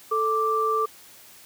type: tone pair together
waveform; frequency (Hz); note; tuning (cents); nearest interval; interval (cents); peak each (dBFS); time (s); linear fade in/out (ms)
sine; 440 / 1174.7; A4 / D6; 0 / 0; octave + perfect fourth; 1700; -25 / -22; 0.11-0.86; 10
effects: white hiss -49 dBFS RMS until 1.45 s + high-pass 80 Hz 12 dB/octave